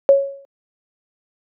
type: tone with exponential decay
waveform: sine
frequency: 553 Hz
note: C#5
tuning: 4 cents flat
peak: -4 dBFS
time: 0.09-0.45 s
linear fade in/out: 0 ms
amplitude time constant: 77 ms
effects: high-pass 300 Hz 12 dB/octave